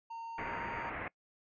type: tone with pitch glide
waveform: triangle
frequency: 917 to 929.8 Hz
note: A#5 to A#5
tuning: -29 to -5 cents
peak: -39 dBFS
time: 0.1-0.9 s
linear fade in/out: 10 ms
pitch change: +24 cents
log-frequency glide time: 0.36-0.43 s
type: low-pass noise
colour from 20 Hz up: white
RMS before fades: -41 dBFS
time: 0.38-1.08 s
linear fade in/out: 2 ms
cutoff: 2300 Hz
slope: 48 dB/octave
effects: noise-tail reverb RT60 0.1 s tail -23 dB re dry + resampled to 16000 Hz